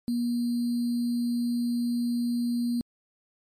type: tone with sample-and-hold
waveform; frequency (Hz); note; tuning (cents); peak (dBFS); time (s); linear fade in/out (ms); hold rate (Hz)
sine; 239.2; A#3; +45; -24; 0.08-2.81; 0; 4410
effects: MP3 64 kbps